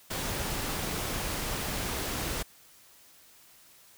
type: noise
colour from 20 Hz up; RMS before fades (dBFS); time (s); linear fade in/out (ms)
pink; -33; 0.1-2.43; 10
effects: white hiss -57 dBFS RMS until 3.97 s